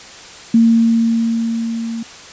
sine tone with level ramp, 229 Hz, A#3, 31 cents flat, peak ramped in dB -6 to -21 dBFS, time 0.54-2.03 s, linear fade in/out 5 ms, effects white hiss -36 dBFS RMS until 2.32 s + resampled to 16000 Hz

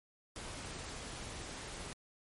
pink noise, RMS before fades -45 dBFS, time 0.36-1.93 s, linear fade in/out 0 ms, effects MP3 48 kbps

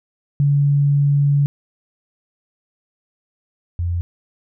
sine tone pair in turn, 142.6 / 86.6 Hz, C#3 / F2, +49 / -14 cents, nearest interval major sixth, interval 863 cents, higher first, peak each -12 / -18 dBFS, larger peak first, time 0.4-1.46 / 3.79-4.01 s, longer first, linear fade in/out 0 ms, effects none

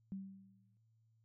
sine tone with exponential decay, 193.4 Hz, G3, 23 cents flat, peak -39 dBFS, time 0.12-0.77 s, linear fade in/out 0 ms, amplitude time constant 140 ms, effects added 112 Hz sine -70 dBFS peak until 1.24 s

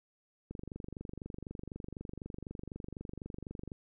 click train, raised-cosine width 3 ms, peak -29 dBFS, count 78, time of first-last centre 0.51-3.718 s, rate 24 Hz, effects none

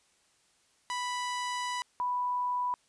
sawtooth / sine tone pair in turn, 987.8 / 987.8 Hz, B5 / B5, 0 / 0 cents, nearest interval unison, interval 0 cents, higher neither, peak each -28 dBFS, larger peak neither, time 0.9-1.82 / 2-2.74 s, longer first, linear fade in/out 0 ms, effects white hiss -68 dBFS RMS until 2.88 s + resampled to 22050 Hz

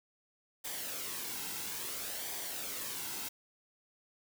white noise with flanger, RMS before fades -40 dBFS, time 0.64-3.29 s, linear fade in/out 10 ms, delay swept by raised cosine 0.73 to 1.72 ms, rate 0.59 Hz, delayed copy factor -0.5, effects none

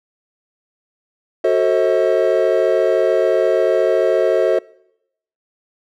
triangle chord, F# diminished seventh, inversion none, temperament just, 370 / 444 / 532.8 / 639.4 Hz, F#4 / A4 / C5 / Eb5, 0 / +16 / +31 / +47 cents, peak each -16 dBFS, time 1.44-4.59 s, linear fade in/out 5 ms, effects noise-tail reverb RT60 0.8 s tail -23 dB re dry

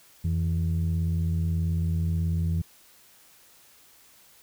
sine tone pair together, 86.4 / 164.81 Hz, F2 / E3, -18 / 0 cents, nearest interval major seventh, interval 1118 cents, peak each -23 / -26 dBFS, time 0.24-2.62 s, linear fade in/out 10 ms, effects tanh soft clip ceiling -19 dBFS + white hiss -56 dBFS RMS until 4.42 s

